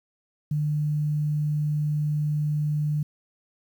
sine tone, 150 Hz, D3, 37 cents sharp, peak -22 dBFS, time 0.51-3.03 s, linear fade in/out 5 ms, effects 9-bit

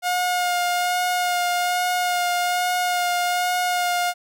sawtooth tone with vibrato, 715 Hz, F5, 41 cents sharp, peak -16 dBFS, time 0.02-4.14 s, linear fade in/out 50 ms, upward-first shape sine, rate 1.2 Hz, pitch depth 15 cents each way, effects none

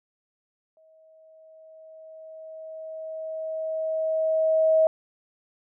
sine tone with exponential growth, 637 Hz, D#5, 41 cents sharp, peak -15 dBFS, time 0.77-4.87 s, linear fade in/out 1 ms, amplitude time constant 890 ms, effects none

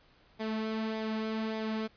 sawtooth tone with flanger, 219.6 Hz, A3, 3 cents flat, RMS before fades -34 dBFS, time 0.39-1.88 s, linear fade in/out 20 ms, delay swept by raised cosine 0.69 to 3.49 ms, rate 1.7 Hz, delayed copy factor -0.5, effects pink hiss -63 dBFS RMS until 1.96 s + resampled to 11025 Hz

